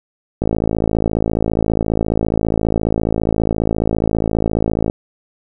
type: click train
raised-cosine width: 2 ms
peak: -3 dBFS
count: 246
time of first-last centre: 0.42-4.899 s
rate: 54.7 Hz
effects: none